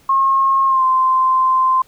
sine tone with pitch glide, 1079 to 1040.4 Hz, C#6 to C6, -47 to -10 cents, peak -11 dBFS, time 0.09-1.82 s, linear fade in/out 5 ms, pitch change -63 cents, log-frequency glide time 0.66-0.84 s, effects pink hiss -52 dBFS RMS until 1.87 s

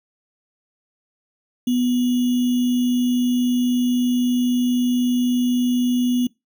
sine tone with sample-and-hold, 246.9 Hz, B3, in tune, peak -16 dBFS, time 1.67-6.27 s, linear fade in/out 5 ms, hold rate 3150 Hz, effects noise-tail reverb RT60 0.2 s tail -23 dB re dry

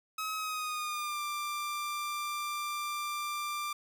sawtooth tone with pitch glide, 1277 to 1184.6 Hz, D#6 to D6, +45 to +15 cents, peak -30 dBFS, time 0.18-3.73 s, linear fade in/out 5 ms, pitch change -130 cents, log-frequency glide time 0.36-1.21 s, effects none

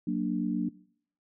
sine chord, Gb augmented, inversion none, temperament equal, 185 / 233.1 / 293.7 Hz, Gb3 / Bb3 / D4, 0 / 0 / 0 cents, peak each -31 dBFS, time 0.07-0.69 s, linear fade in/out 5 ms, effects noise-tail reverb RT60 0.6 s tail -20 dB re dry

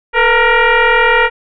sine tone with frequency modulation, 490.2 Hz, B4, 13 cents flat, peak -7 dBFS, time 0.13-1.3 s, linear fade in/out 50 ms, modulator 469 Hz, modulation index 4.2, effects none

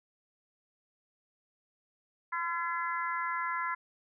harmonic tone, 340 Hz, F4, 46 cents flat, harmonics 3 / 4 / 5 / 6, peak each -34 / -36 / -38 / -40 dBFS, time 2.32-3.75 s, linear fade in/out 10 ms, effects none

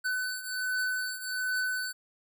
square beating tone pair, 1505 / 1506.3 Hz, F#6 / F#6, +29 / +31 cents, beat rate 1.3 Hz, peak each -36 / -32 dBFS, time 0.04-1.93 s, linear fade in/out 20 ms, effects none

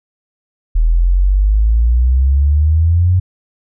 sine exponential sweep, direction up, 39.27 to 92.9 Hz, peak -8 dBFS, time 0.75-3.2 s, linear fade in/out 10 ms, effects none

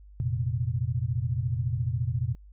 sine chord, F suspended fourth, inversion none, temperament equal, 87.31 / 116.54 / 130.81 Hz, F2 / Bb2 / C3, 0 / 0 / 0 cents, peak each -32 / -28 / -30 dBFS, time 0.2-2.35 s, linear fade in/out 0 ms, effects added 50 Hz sine -47 dBFS peak until 2.52 s

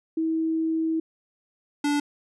sine / square tone pair in turn, 322.4 / 290.6 Hz, E4 / D4, -38 / -18 cents, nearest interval major second, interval 180 cents, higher first, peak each -22 dBFS, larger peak neither, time 0.17-1 / 1.84-2 s, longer first, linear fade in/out 5 ms, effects resampled to 24000 Hz

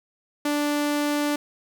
sawtooth tone, 293.2 Hz, D4, 3 cents flat, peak -18 dBFS, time 0.45-1.36 s, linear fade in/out 5 ms, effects none

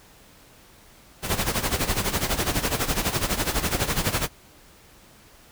pink noise with tremolo, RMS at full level -22 dBFS, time 1.22-4.29 s, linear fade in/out 50 ms, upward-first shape sine, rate 12 Hz, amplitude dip 75%, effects pink hiss -52 dBFS RMS until 5.51 s

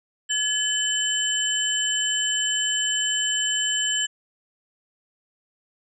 sine tone cluster, 1707 / 3029 / 7420 Hz, G#6 / F#7 / A#8, +47 / +40 / -9 cents, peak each -28 / -24 / -26 dBFS, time 0.29-4.07 s, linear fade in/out 20 ms, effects none

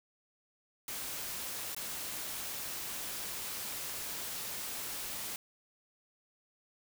white noise with dropouts, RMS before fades -40 dBFS, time 0.88-5.36 s, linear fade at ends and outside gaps 1 ms, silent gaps 1.748-1.765 s, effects none

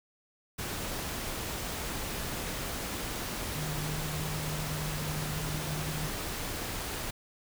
sine tone in noise, 152.6 Hz, D#3, 33 cents flat, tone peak -35 dBFS, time 3.55-6.08 s, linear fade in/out 10 ms, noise pink, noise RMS -36 dBFS, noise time 0.58-7.11 s, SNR -2 dB, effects none

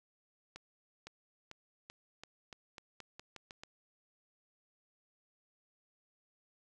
accelerating click train, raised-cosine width 0.2 ms, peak -30 dBFS, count 12, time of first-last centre 0.56-3.635 s, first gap 510 ms, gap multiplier 0.87, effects none

